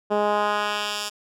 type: tone with band-pass filter sweep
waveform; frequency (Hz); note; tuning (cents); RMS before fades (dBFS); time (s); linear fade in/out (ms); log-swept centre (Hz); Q
10% pulse; 207.7; G#3; 0; -24; 0.1-1.1; 20; 460 to 6000; 0.92
effects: none